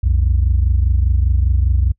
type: tone pair together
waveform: sine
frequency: 62.31 / 87.31 Hz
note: B1 / F2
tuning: +16 / 0 cents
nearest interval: tritone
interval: 584 cents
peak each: -12 / -15 dBFS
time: 0.03-1.92 s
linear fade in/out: 10 ms
effects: noise-tail reverb RT60 0.1 s tail -25 dB re dry + tanh soft clip ceiling -6 dBFS